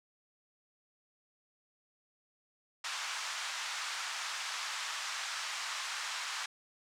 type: band-pass noise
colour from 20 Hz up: pink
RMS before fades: -39 dBFS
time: 2.84-6.46 s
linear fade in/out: 5 ms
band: 990 to 7400 Hz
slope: 24 dB/octave
effects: none